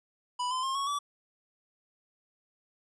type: tone with pitch steps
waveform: square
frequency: 987.8 / 1026.2 / 1066.1 / 1107.5 / 1150.5 Hz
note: B5 / C6 / C6 / C#6 / D6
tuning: 0 / -34 / +32 / -2 / -36 cents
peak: -30 dBFS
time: 0.39-0.99 s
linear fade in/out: 10 ms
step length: 120 ms
effects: resampled to 22050 Hz